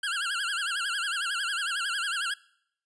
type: tone with vibrato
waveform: 25% pulse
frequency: 1500 Hz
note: F#6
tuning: 23 cents sharp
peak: -24 dBFS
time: 0.03-2.34 s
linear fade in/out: 5 ms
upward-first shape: sine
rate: 11 Hz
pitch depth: 180 cents each way
effects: noise-tail reverb RT60 0.7 s tail -23 dB re dry + resampled to 22050 Hz